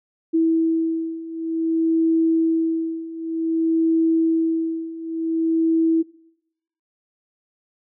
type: beating tone pair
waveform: sine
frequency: 325.7 / 326.24 Hz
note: E4 / E4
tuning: -21 / -18 cents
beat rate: 0.54 Hz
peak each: -22 / -19 dBFS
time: 0.33-6.03 s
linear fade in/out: 20 ms
effects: noise-tail reverb RT60 0.8 s tail -21 dB re dry